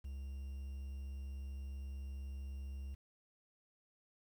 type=tone with quantisation; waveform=triangle; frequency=67.8 Hz; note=C#2; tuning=38 cents flat; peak=-40 dBFS; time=0.04-2.95 s; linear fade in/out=10 ms; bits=11; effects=none